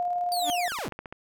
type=tone with tremolo; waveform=sine; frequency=709 Hz; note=F5; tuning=26 cents sharp; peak=-24 dBFS; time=0-0.68 s; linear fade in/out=0 ms; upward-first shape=square; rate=19 Hz; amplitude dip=25%
type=linear sweep; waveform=sawtooth; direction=down; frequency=4699 to 77.78 Hz; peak=-27 dBFS; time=0.32-0.89 s; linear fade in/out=0 ms
type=tone with exponential growth; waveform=sawtooth; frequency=296.3 Hz; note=D4; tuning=15 cents sharp; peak=-24 dBFS; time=0.38-0.5 s; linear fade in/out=0 ms; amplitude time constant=26 ms
type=click train; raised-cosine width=0.5 ms; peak=-23 dBFS; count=7; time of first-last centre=0.72-1.125 s; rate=14.8 Hz
effects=none